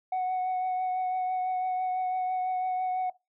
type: tone with vibrato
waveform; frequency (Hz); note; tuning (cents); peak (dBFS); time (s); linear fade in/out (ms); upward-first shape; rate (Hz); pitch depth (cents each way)
sine; 740; F#5; 0; -24; 0.12-3.1; 5; triangle; 6; 17
effects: noise-tail reverb RT60 0.2 s tail -20 dB re dry + tanh soft clip ceiling -25 dBFS